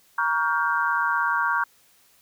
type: chord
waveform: sine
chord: G half-diminished seventh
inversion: first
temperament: just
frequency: 940.8 / 1128.9 / 1411.2 / 1568 Hz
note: Bb5 / Db6 / F6 / G6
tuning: +16 / +31 / +18 / 0 cents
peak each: -26 dBFS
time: 0.18-1.64 s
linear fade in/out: 5 ms
effects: white hiss -59 dBFS RMS until 2.21 s